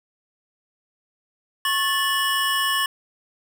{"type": "tone cluster", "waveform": "square", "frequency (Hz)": [1094, 1750, 2943], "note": ["C#6", "A6", "F#7"], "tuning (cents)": [-23, -10, -10], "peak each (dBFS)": -25, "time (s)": [1.65, 2.86], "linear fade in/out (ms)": 2, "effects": []}